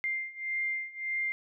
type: beating tone pair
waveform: sine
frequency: 2100 / 2101.7 Hz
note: C7 / C7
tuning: +6 / +7 cents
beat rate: 1.7 Hz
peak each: -35 / -33 dBFS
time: 0.04-1.32 s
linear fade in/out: 0 ms
effects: none